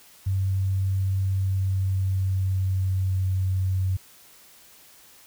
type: tone with pitch glide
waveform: sine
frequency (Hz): 95.9 to 93.98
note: G2 to F#2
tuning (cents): -37 to +28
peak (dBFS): -21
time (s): 0.26-3.97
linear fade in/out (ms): 10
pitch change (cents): -35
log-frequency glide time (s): 1.38-3.32
effects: white hiss -52 dBFS RMS until 5.26 s